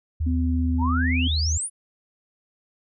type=tone; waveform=sine; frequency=78.5 Hz; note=D#2; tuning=16 cents sharp; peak=-21 dBFS; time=0.2-1.58 s; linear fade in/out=10 ms
type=tone with pitch glide; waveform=sine; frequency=253.5 to 255.1 Hz; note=B3 to C4; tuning=+45 to -44 cents; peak=-24 dBFS; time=0.26-1.28 s; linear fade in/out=10 ms; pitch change=+11 cents; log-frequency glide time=0.89-1.04 s
type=exponential sweep; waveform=sine; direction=up; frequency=835 to 10280 Hz; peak=-25 dBFS; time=0.78-1.7 s; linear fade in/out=50 ms
effects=none